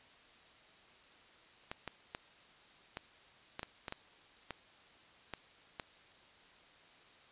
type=clicks; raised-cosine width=0.3 ms; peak=-24 dBFS; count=11; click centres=1.715 / 1.877 / 2.149 / 2.971 / 3.594 / 3.631 / 3.882 / 3.924 / 4.507 / 5.337 / 5.798 s; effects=white hiss -61 dBFS RMS until 7.31 s + resampled to 8000 Hz